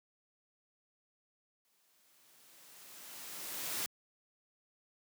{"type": "noise with exponential growth", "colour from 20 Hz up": "white", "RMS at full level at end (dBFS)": -36, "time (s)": [1.65, 3.86], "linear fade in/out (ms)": 0, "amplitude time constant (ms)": 480, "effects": ["high-pass 150 Hz 12 dB/octave"]}